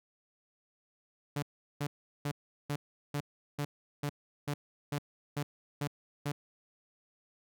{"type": "tone bursts", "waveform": "sawtooth", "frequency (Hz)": 145, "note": "D3", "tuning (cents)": -22, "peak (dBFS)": -28, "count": 12, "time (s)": [1.36, 6.32], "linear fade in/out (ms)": 5, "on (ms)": 65, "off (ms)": 380, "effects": []}